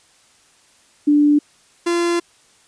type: tone pair in turn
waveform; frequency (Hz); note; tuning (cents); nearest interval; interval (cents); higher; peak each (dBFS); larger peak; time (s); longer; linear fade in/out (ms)
sine / 45% pulse; 293.7 / 343.8; D4 / F4; 0 / -27; minor third; 273; second; -10 / -16; first; 1.07-1.39 / 1.86-2.2; second; 10
effects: white hiss -54 dBFS RMS until 2.67 s + resampled to 22050 Hz